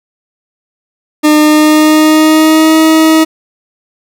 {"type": "tone with pitch glide", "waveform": "40% pulse", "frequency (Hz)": [303.2, 317.7], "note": ["D#4", "D#4"], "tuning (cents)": [-45, 36], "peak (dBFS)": -3, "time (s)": [1.23, 3.25], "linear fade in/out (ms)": 20, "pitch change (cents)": 81, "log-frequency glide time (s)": [1.39, 2.78], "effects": []}